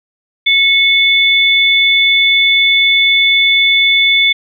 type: tone pair together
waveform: sine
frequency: 2200 / 3492 Hz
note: C#7 / A7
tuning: -14 / -14 cents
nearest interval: minor sixth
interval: 800 cents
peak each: -10 dBFS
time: 0.46-4.33 s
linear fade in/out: 10 ms
effects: none